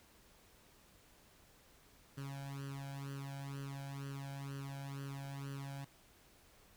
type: tone with flanger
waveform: sawtooth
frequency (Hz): 138.5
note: C#3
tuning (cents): -1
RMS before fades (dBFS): -45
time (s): 2.17-5.85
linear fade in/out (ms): 10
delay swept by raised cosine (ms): 0.66 to 1.3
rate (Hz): 2.1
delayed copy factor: +1
effects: pink hiss -65 dBFS RMS until 6.76 s